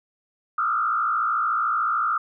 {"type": "tone with frequency modulation", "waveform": "sine", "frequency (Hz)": 1300, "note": "E6", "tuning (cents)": -24, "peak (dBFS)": -20, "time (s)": [0.58, 2.18], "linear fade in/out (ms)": 5, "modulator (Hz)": 56.8, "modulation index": 1.8, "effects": []}